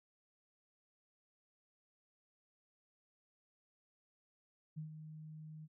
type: tone with ADSR envelope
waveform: sine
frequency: 155.4 Hz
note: D#3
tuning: 2 cents flat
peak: -40 dBFS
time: 4.76-5.68 s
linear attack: 21 ms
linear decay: 110 ms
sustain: -8 dB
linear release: 41 ms
effects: none